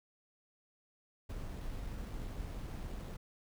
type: noise with sample-and-hold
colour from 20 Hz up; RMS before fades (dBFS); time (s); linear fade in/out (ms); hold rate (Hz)
brown; -42; 1.29-3.17; 10; 7350
effects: none